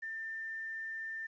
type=tone with quantisation; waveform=sine; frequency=1792 Hz; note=A6; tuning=31 cents sharp; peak=-38 dBFS; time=0.02-1.27 s; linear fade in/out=10 ms; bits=11; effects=resampled to 16000 Hz